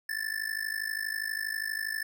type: tone with amplitude modulation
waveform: square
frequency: 1758 Hz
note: A6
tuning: 2 cents flat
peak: -28 dBFS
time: 0.09-2.03 s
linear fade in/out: 5 ms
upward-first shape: sine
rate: 52.4 Hz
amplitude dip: 90%
effects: none